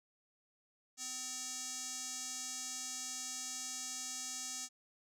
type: tone with band-pass filter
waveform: square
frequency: 255.6 Hz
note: C4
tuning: 40 cents flat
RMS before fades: -43 dBFS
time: 0.97-4.69 s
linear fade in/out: 50 ms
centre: 6700 Hz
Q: 3.7
effects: none